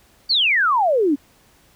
sine exponential sweep, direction down, 4699 to 264.9 Hz, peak -14 dBFS, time 0.29-1.16 s, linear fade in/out 20 ms, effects pink hiss -55 dBFS RMS until 1.75 s

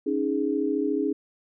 sine chord, C# suspended second, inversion none, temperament equal, 277.2 / 311.1 / 415.3 Hz, C#4 / D#4 / G#4, 0 / 0 / 0 cents, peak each -27 dBFS, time 0.06-1.13 s, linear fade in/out 10 ms, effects none

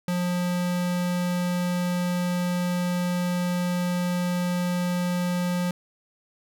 square tone, 177.8 Hz, F3, 31 cents sharp, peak -24 dBFS, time 0.08-5.71 s, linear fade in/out 2 ms, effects none

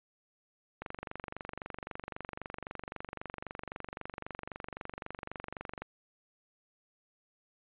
click train, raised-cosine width 0.5 ms, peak -24 dBFS, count 120, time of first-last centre 0.82-5.82 s, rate 23.8 Hz, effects resampled to 8000 Hz

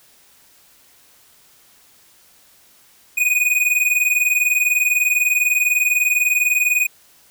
square tone pair together, 2469 / 2489 Hz, D#7 / D#7, -14 / 0 cents, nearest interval unison, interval 14 cents, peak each -18 / -19 dBFS, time 3.17-6.87 s, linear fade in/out 10 ms, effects white hiss -52 dBFS RMS until 7.3 s

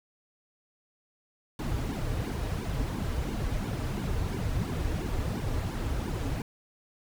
brown noise with flanger, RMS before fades -31 dBFS, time 1.59-6.42 s, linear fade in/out 2 ms, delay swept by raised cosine 1.5 to 5.7 ms, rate 2.9 Hz, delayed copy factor -0.85, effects none

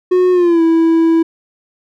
triangle tone with pitch glide, 364.4 to 328.4 Hz, F#4 to E4, -26 to -6 cents, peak -6 dBFS, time 0.11-1.23 s, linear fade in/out 10 ms, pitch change -180 cents, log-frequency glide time 0.32-0.62 s, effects none

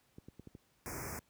clicks, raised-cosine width 3 ms, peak -36 dBFS, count 5, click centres 0.184 / 0.285 / 0.396 / 0.473 / 0.551 s
pink band-stop noise, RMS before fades -42 dBFS, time 0.86-1.19 s, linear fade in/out 0 ms, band 2400 to 5100 Hz, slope 96 dB/octave
effects pink hiss -72 dBFS RMS until 1.29 s + high-pass 60 Hz 12 dB/octave

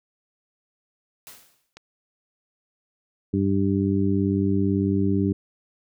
white noise with exponential decay, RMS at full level -41 dBFS, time 1.27-1.73 s, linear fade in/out 0 ms, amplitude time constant 100 ms
click, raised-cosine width 0.2 ms, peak -25 dBFS, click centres 1.77 s
harmonic tone, 98 Hz, G2, in tune, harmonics 1 / 2 / 3 / 4, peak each -25 / -23 / -24 / -28 dBFS, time 3.33-5.33 s, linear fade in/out 10 ms
effects none

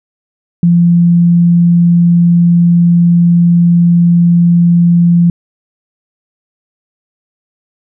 sine tone, 172.1 Hz, F3, 25 cents flat, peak -4 dBFS, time 0.63-5.3 s, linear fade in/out 2 ms, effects none

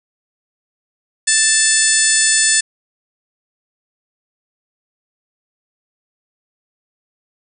harmonic tone with a mistuned harmonic, 882 Hz, A5, 4 cents sharp, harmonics 2 / 3 / 4 / 5 / 6 / 7 / 8 / 9 / 10, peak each -18 / -26 / -24 / -22 / -22 / -24 / -19 / -18 / -17 dBFS, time 1.27-2.61 s, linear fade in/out 10 ms, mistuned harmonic 6, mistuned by -26 cents, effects none

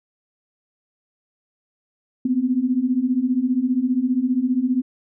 sine beating tone pair, 243.4 / 258.4 Hz, B3 / C4, -25 / -21 cents, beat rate 15 Hz, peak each -22 / -19 dBFS, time 2.25-4.82 s, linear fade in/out 5 ms, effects none

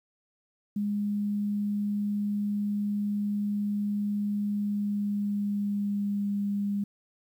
sine tone with pitch glide, 205.5 to 202.1 Hz, G#3 to G#3, -18 to -47 cents, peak -26 dBFS, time 0.76-6.84 s, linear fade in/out 5 ms, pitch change -29 cents, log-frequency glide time 4.57-6.36 s, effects 10-bit

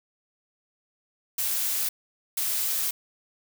blue noise bursts at uneven times, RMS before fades -27 dBFS, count 2, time 1.38-1.89 / 2.37-2.91 s, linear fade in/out 5 ms, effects none

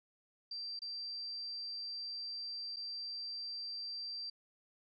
sine tone with dropouts, 4699 Hz, D8, in tune, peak -40 dBFS, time 0.51-4.3 s, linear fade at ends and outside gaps 5 ms, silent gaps 0.792-0.818 / 2.762-2.767 s, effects none

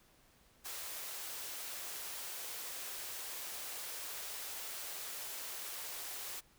white high-pass noise, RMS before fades -44 dBFS, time 0.64-6.41 s, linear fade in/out 20 ms, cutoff 360 Hz, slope 24 dB/octave, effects pink hiss -67 dBFS RMS until 6.58 s

